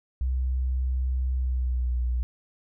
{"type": "tone with pitch glide", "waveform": "sine", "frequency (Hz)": [64, 61.07], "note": ["C2", "B1"], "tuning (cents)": [-38, -19], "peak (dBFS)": -23, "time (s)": [0.21, 2.23], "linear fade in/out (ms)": 0, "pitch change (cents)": -81, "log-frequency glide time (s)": [1.36, 1.98], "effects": []}